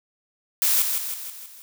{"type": "noise with echo", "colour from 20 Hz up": "blue", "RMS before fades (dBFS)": -20, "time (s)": [0.62, 0.82], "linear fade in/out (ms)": 0, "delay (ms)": 160, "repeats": 5, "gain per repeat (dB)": -5, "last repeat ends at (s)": 1.62, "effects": []}